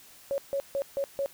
sine tone bursts, 554.4 Hz, C#5, in tune, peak -26 dBFS, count 5, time 0.31-1.26 s, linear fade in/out 0 ms, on 70 ms, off 150 ms, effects white hiss -53 dBFS RMS until 1.33 s

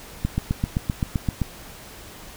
click train, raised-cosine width 5 ms, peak -9 dBFS, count 10, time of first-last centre 0.25-1.417 s, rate 7.71 Hz, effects pink hiss -42 dBFS RMS until 2.36 s

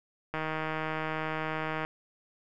click train, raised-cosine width 0.5 ms, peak -18 dBFS, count 238, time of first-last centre 0.34-1.85 s, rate 157 Hz, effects none

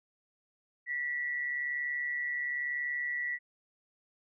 sine tone with amplitude modulation, 1947 Hz, B6, 25 cents flat, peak -29 dBFS, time 0.86-3.39 s, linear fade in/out 50 ms, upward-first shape sine, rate 141 Hz, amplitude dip 50%, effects none

